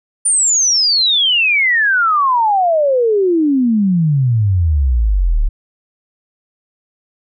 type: exponential sweep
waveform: sine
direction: down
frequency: 9350 to 33.87 Hz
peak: -10 dBFS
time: 0.25-5.49 s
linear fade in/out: 10 ms
effects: none